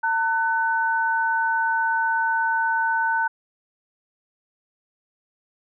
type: tone pair together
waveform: sine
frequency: 904.1 / 1500 Hz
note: A5 / F#6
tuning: +47 / +23 cents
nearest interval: major sixth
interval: 876 cents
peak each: -22 dBFS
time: 0.03-3.28 s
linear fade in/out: 10 ms
effects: none